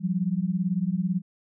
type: beating tone pair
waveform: sine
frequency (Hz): 173.5 / 191.5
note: F3 / G3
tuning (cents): -11 / -40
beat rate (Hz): 18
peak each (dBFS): -26 / -26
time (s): 0-1.22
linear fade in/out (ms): 50
effects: none